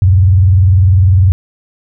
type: tone with vibrato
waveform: sine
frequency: 92.8 Hz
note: F#2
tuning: 6 cents sharp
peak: -4 dBFS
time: 0.02-1.32 s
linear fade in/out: 0 ms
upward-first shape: triangle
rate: 20 Hz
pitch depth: 290 cents each way
effects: none